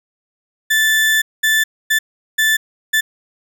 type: tone bursts at uneven times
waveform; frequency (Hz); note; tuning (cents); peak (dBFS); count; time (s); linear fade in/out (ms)
35% pulse; 1756; A6; -4; -10; 5; 0.7-1.22 / 1.43-1.64 / 1.9-1.99 / 2.38-2.57 / 2.93-3.01; 10
effects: none